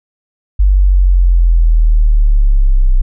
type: linear sweep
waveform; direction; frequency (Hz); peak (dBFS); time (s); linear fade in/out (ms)
sine; down; 49 to 30.95; -5; 0.59-3.02; 10
effects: none